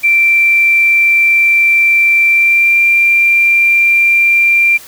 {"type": "tone with pitch glide", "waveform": "sine", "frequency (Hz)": [2349, 2372], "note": ["D7", "D7"], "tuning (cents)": [0, 17], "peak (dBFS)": -6, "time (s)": [0.03, 4.78], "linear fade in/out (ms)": 20, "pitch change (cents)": 17, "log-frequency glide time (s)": [2.29, 2.79], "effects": ["white hiss -35 dBFS RMS until 4.87 s"]}